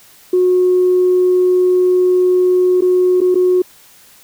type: tone with dropouts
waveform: sine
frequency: 364.3 Hz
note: F#4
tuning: 27 cents flat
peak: -8 dBFS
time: 0.33-3.62 s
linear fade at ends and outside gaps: 5 ms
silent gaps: 2.809-2.82 / 3.206-3.214 / 3.346-3.354 s
effects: tanh soft clip ceiling -4 dBFS + white hiss -45 dBFS RMS until 4.23 s